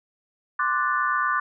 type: chord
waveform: sine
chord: D dominant seventh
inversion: third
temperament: equal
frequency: 1046.5 / 1174.7 / 1480 / 1760 Hz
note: C6 / D6 / F#6 / A6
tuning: 0 / 0 / 0 / 0 cents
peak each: -28 / -24 / -26 / -29 dBFS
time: 0.59-1.4 s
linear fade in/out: 5 ms
effects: none